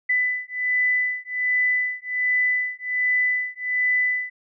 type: beating tone pair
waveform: sine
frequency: 1996 / 1997.3 Hz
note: B6 / B6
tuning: +18 / +19 cents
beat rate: 1.3 Hz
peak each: -23 dBFS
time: 0.09-4.3 s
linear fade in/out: 10 ms
effects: none